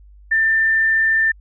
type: tone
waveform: sine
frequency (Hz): 1787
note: A6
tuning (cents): +26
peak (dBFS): -13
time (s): 0.31-1.32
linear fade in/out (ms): 10
effects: added 50 Hz sine -42 dBFS peak until 1.4 s